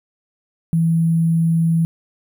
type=tone with sample-and-hold; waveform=sine; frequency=164.81 Hz; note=E3; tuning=in tune; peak=-13 dBFS; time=0.73-1.85 s; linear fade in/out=0 ms; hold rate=11025 Hz; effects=none